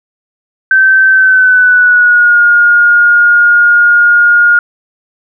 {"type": "tone with pitch glide", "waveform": "sine", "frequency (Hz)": [1546, 1425.9], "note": ["G6", "F6"], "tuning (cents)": [-24, 36], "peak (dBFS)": -3, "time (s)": [0.71, 4.59], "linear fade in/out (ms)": 2, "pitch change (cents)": -140, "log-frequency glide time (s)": [1.1, 2.4], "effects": []}